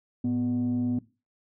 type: tone pair together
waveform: sine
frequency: 109.89 / 246.9 Hz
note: A2 / B3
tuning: -2 / 0 cents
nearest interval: octave + major second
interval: 1402 cents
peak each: -30 / -23 dBFS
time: 0.24-0.99 s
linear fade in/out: 5 ms
effects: noise-tail reverb RT60 0.3 s tail -19 dB re dry + tanh soft clip ceiling -21 dBFS